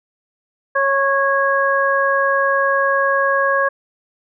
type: harmonic tone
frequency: 550 Hz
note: C#5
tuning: 14 cents flat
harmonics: 1 / 2 / 3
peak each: -18 / -18 / -18 dBFS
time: 0.75-3.69 s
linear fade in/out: 10 ms
effects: none